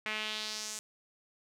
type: tone with band-pass filter sweep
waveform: sawtooth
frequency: 214.9 Hz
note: A3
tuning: 41 cents flat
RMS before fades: -38 dBFS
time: 0.06-0.79 s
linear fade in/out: 0 ms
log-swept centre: 2200 to 7600 Hz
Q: 2.3
effects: none

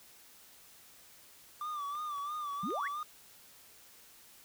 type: tone with vibrato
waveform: triangle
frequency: 1179 Hz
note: D6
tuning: 6 cents sharp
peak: -34 dBFS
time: 1.61-3.03 s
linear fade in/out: 2 ms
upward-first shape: sine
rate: 3 Hz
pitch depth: 74 cents each way
type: clicks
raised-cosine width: 0.3 ms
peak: -40 / -40 / -43 / -36 dBFS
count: 4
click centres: 1.952 / 2.183 / 2.533 / 2.705 s
type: exponential sweep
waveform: sine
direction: up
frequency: 166.9 to 2191 Hz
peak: -35 dBFS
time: 2.63-2.88 s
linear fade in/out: 5 ms
effects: white hiss -58 dBFS RMS until 4.44 s

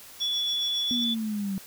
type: tone with pitch glide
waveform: sine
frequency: 3432 to 3466 Hz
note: A7 to A7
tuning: -44 to -27 cents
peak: -25 dBFS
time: 0.2-1.15 s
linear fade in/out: 20 ms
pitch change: +17 cents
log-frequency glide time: 0.85-1.03 s
type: tone with tremolo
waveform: triangle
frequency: 5588 Hz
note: F8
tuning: in tune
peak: -32 dBFS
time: 0.2-1.04 s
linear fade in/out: 0 ms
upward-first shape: sine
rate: 7.3 Hz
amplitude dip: 85%
type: linear sweep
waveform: sine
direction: down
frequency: 245.9 to 190.2 Hz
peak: -27 dBFS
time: 0.91-1.58 s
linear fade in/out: 0 ms
effects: white hiss -47 dBFS RMS until 1.66 s

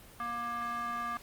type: tone with band-pass filter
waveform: square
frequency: 236.9 Hz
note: A#3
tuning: 28 cents sharp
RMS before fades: -36 dBFS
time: 0.2-1.17 s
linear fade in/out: 0 ms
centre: 1300 Hz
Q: 5.2
effects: pink hiss -54 dBFS RMS until 1.22 s + Opus 32 kbps

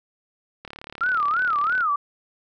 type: click train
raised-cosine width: 0.3 ms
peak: -21 dBFS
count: 43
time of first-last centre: 0.65-1.807 s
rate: 36.3 Hz
type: tone with vibrato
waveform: sine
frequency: 1318.5 Hz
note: E6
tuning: in tune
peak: -19 dBFS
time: 1.01-1.96 s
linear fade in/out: 5 ms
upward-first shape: sine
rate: 3 Hz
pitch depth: 240 cents each way
effects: none

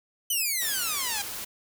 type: exponential sweep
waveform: 5% pulse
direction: down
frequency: 3060 to 790 Hz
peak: -16 dBFS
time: 0.3-1.22 s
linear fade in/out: 5 ms
type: noise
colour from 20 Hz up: white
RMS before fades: -36 dBFS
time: 0.61-1.45 s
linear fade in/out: 10 ms
effects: none

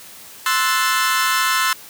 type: chord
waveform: sawtooth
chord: F# half-diminished seventh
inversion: second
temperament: equal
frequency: 1046.5 / 1318.5 / 1480 / 1760 Hz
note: C6 / E6 / F#6 / A6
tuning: 0 / 0 / 0 / 0 cents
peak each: -17 / -17 / -20 / -19 dBFS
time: 0.46-1.73 s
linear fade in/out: 2 ms
effects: white hiss -40 dBFS RMS until 1.89 s + high-pass 80 Hz 12 dB/octave

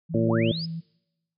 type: tone with vibrato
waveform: sine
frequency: 164.4 Hz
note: E3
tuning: 4 cents flat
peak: -30 dBFS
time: 0.09-0.81 s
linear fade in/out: 20 ms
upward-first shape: sine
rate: 9.1 Hz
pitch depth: 9 cents each way
type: harmonic tone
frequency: 113.5 Hz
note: A#2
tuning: 46 cents flat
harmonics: 1 / 2 / 3 / 4 / 5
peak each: -26 / -24 / -26 / -32 / -28 dBFS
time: 0.14-0.52 s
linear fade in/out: 5 ms
type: linear sweep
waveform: sine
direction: up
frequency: 348.3 to 5190 Hz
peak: -31 dBFS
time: 0.27-0.66 s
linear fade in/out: 10 ms
effects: noise-tail reverb RT60 0.9 s tail -25 dB re dry

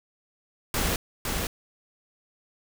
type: noise with echo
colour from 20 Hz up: pink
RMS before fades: -26 dBFS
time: 0.74-0.96 s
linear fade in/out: 2 ms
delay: 510 ms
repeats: 1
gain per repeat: -3 dB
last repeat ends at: 1.47 s
effects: none

